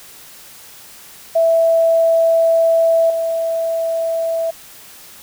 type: tone with level steps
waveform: sine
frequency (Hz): 659.3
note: E5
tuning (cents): 0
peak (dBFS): -10 / -16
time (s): 1.35-4.51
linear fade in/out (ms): 10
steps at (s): 3.1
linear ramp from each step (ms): 2
effects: white hiss -40 dBFS RMS until 5.22 s